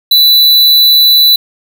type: tone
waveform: square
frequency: 3974 Hz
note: B7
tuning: 10 cents sharp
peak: -4 dBFS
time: 0.11-1.36 s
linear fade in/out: 5 ms
effects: none